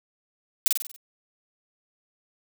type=noise with echo; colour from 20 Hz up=blue; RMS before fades=-17 dBFS; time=0.66-0.68 s; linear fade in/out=0 ms; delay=47 ms; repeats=6; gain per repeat=-5 dB; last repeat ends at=0.962 s; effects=none